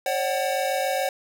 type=tone cluster; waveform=square; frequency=541 / 588 / 751 Hz; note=C#5 / D5 / F#5; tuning=-42 / +2 / +26 cents; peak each=-27 / -31 / -27 dBFS; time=0.06-1.09 s; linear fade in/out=2 ms; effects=none